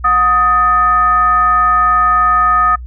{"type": "tone with frequency modulation", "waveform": "sine", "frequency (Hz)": 1252, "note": "D#6", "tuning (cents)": 10, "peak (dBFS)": -8, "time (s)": [0.04, 2.76], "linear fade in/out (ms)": 10, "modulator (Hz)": 527, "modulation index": 0.49, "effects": ["noise-tail reverb RT60 0.1 s tail -26 dB re dry", "added 61 Hz sine -25 dBFS peak until 2.86 s"]}